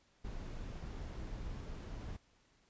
brown noise, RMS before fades -44 dBFS, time 0.24-2.17 s, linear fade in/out 10 ms, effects pink hiss -71 dBFS RMS until 2.69 s + resampled to 16000 Hz

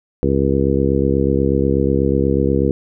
harmonic tone, 68.2 Hz, C#2, 28 cents flat, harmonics 1 / 2 / 3 / 4 / 5 / 6 / 7, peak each -21 / -21 / -21 / -21 / -21 / -21 / -21 dBFS, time 0.23-2.71 s, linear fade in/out 0 ms, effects none

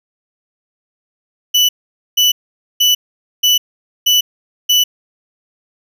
35% pulse tone bursts, 2973 Hz, F#7, 8 cents sharp, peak -7 dBFS, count 6, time 1.54-4.84 s, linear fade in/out 10 ms, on 150 ms, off 480 ms, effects none

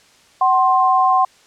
sine tone pair together, 752.8 / 1054 Hz, F#5 / C6, +30 / +12 cents, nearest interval tritone, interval 582 cents, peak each -14 dBFS, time 0.41-1.25 s, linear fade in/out 5 ms, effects white hiss -51 dBFS RMS until 1.46 s + low-pass 7000 Hz 12 dB/octave

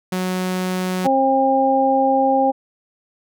sawtooth tone, 184.2 Hz, F#3, 7 cents flat, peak -16 dBFS, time 0.12-1.07 s, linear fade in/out 5 ms
harmonic tone, 267.8 Hz, C4, 40 cents sharp, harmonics 1 / 2 / 3, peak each -20 / -18 / -16 dBFS, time 1.04-2.52 s, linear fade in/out 20 ms
effects none

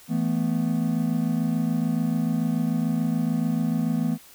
triangle chord, E suspended fourth, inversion none, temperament equal, 164.81 / 220 / 246.9 Hz, E3 / A3 / B3, 0 / 0 / 0 cents, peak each -24 dBFS, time 0.08-4.18 s, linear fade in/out 50 ms, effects white hiss -50 dBFS RMS until 4.34 s

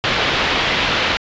white low-pass noise, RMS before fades -18 dBFS, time 0.04-1.17 s, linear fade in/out 0 ms, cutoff 3600 Hz, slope 24 dB/octave, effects resampled to 16000 Hz

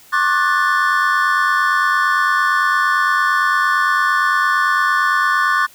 triangle chord, D major seventh, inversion third, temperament equal with one note detuned, 1085.9 / 1174.7 / 1480 / 1760 Hz, C#6 / D6 / F#6 / A6, -36 / 0 / 0 / 0 cents, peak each -17 dBFS, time 0.12-5.67 s, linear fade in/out 20 ms, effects white hiss -46 dBFS RMS until 5.74 s

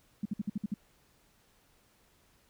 sine tone bursts, 206 Hz, G#3, 14 cents flat, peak -29 dBFS, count 7, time 0.23-0.741 s, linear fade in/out 5 ms, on 25 ms, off 56 ms, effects pink hiss -67 dBFS RMS until 2.49 s

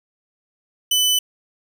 sawtooth tone, 3000 Hz, F#7, 23 cents sharp, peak -12 dBFS, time 0.91-1.19 s, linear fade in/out 5 ms, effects none

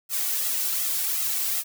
blue noise with flanger, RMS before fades -26 dBFS, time 0.09-1.64 s, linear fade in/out 50 ms, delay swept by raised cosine 1.5 to 2.7 ms, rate 2.7 Hz, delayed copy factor +0.85, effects none

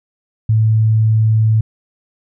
sine tone, 110 Hz, A2, in tune, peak -9 dBFS, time 0.49-1.61 s, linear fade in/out 5 ms, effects none

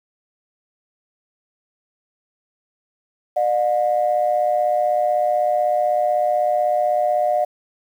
sine tone pair together, 603 / 719 Hz, D5 / F#5, +46 / -50 cents, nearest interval minor third, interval 304 cents, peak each -18 dBFS, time 3.36-7.45 s, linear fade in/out 10 ms, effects tanh soft clip ceiling -8 dBFS + 8-bit

